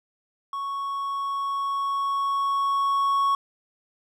triangle tone with level ramp, 1108.7 Hz, C#6, in tune, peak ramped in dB -26 to -17 dBFS, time 0.53-3.35 s, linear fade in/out 2 ms, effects none

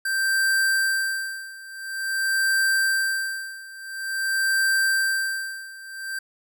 square tone with tremolo, 1568 Hz, G6, in tune, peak -19 dBFS, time 0.05-6.19 s, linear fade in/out 5 ms, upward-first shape sine, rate 0.48 Hz, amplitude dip 90%, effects none

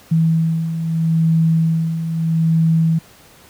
sine beating tone pair, 162.1 / 162.88 Hz, E3 / E3, -29 / -20 cents, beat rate 0.78 Hz, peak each -21 / -14 dBFS, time 0.11-2.99 s, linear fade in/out 10 ms, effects pink hiss -46 dBFS RMS until 3.49 s + high-pass 60 Hz 12 dB/octave

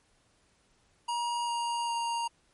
square tone with pitch steps, 950 / 942.3 / 934.8 Hz, A#5 / A#5 / A#5, +33 / +18 / +5 cents, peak -30 dBFS, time 1.08-2.28 s, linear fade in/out 10 ms, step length 400 ms, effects pink hiss -68 dBFS RMS until 2.53 s + MP3 48 kbps

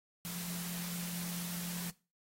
sine tone in noise, 174.61 Hz, F3, in tune, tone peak -41 dBFS, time 0.25-1.9 s, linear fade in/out 0 ms, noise white, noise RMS -43 dBFS, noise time 0.25-1.9 s, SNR -1 dB, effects noise-tail reverb RT60 0.3 s tail -19 dB re dry + AAC 48 kbps

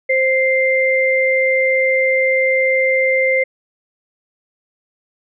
sine tone pair together, 523.8 / 2093 Hz, C5 / C7, +2 / 0 cents, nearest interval 2 octaves, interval 2398 cents, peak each -15 dBFS, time 0.09-3.44 s, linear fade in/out 10 ms, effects none

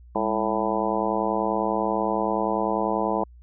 harmonic tone with a mistuned harmonic, 110.3 Hz, A2, 5 cents sharp, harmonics 2 / 3 / 4 / 5 / 6 / 7 / 8 / 9, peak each -30 / -30 / -30 / -30 / -30 / -30 / -30 / -30 dBFS, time 0.15-3.24 s, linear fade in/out 5 ms, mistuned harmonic 2, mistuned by -130 cents, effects added 60 Hz sine -45 dBFS peak until 3.42 s

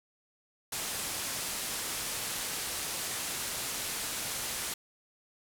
white low-pass noise, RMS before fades -36 dBFS, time 0.72-4.74 s, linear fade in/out 5 ms, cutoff 12000 Hz, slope 24 dB/octave, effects none

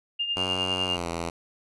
sine tone with tremolo, 2814 Hz, F7, 12 cents sharp, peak -23 dBFS, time 0.19-0.97 s, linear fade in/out 10 ms, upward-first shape triangle, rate 9.9 Hz, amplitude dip 65%
5% pulse tone with pitch glide, 92.5 to 84.33 Hz, F#2 to E2, 0 to +40 cents, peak -18 dBFS, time 0.36-1.3 s, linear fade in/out 5 ms, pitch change -160 cents, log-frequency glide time 0.85-1.07 s
effects resampled to 24000 Hz

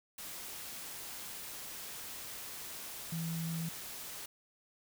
sine tone in noise, 164.81 Hz, E3, in tune, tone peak -35 dBFS, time 3.12-3.69 s, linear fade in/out 5 ms, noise white, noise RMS -45 dBFS, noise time 0.18-4.26 s, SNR +7 dB, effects none

